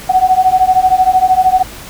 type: beating tone pair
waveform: sine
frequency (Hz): 740 / 753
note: F#5 / F#5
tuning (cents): 0 / +30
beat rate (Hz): 13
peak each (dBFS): -10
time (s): 0.09-1.63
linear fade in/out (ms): 10
effects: added 50 Hz sine -36 dBFS peak until 1.89 s + pink hiss -31 dBFS RMS until 1.89 s